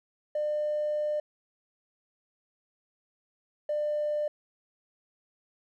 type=tone pair in turn; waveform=triangle; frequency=600 / 597.1 Hz; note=D5 / D5; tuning=+37 / +29 cents; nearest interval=unison; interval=8 cents; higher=first; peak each=-23 dBFS; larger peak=neither; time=0.35-1.2 / 3.69-4.28 s; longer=first; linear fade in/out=5 ms; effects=tanh soft clip ceiling -24 dBFS